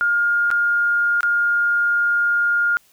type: tone with dropouts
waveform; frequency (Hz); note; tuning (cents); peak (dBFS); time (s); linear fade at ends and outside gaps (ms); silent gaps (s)
sine; 1415; F6; +22; -15; 0.01-2.77; 0; 0.504-0.513 / 1.207-1.231
effects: white hiss -56 dBFS RMS until 2.92 s